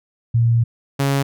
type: tone pair in turn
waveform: sine / sawtooth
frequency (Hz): 116.54 / 138.59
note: A#2 / C#3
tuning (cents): 0 / 0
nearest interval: minor third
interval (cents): 300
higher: second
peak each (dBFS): -12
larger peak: neither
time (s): 0.34-0.64 / 0.99-1.23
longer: first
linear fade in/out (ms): 10
effects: none